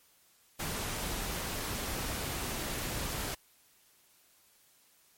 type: noise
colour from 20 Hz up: pink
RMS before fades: -36 dBFS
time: 0.59-3.35 s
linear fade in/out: 10 ms
effects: white hiss -65 dBFS RMS until 5.17 s + MP3 64 kbps